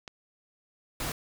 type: click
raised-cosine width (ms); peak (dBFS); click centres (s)
0.2; -23; 0.078
type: noise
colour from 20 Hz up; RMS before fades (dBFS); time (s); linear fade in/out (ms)
pink; -33; 1-1.12; 2
effects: none